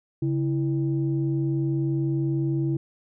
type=tone pair together; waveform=sine; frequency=138.58 / 329.6 Hz; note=C#3 / E4; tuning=0 / 0 cents; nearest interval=octave + minor third; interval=1500 cents; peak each=-23 / -25 dBFS; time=0.22-2.77 s; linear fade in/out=5 ms; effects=tanh soft clip ceiling -15 dBFS